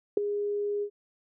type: tone with ADSR envelope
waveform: sine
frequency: 410.6 Hz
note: G#4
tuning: 20 cents flat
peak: -15 dBFS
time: 0.17-0.9 s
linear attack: 4 ms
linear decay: 6 ms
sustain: -12 dB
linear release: 75 ms
effects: none